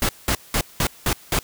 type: noise bursts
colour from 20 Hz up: pink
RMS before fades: -20 dBFS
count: 6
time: 0.02-1.39 s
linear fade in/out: 2 ms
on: 70 ms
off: 190 ms
effects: white hiss -47 dBFS RMS until 1.43 s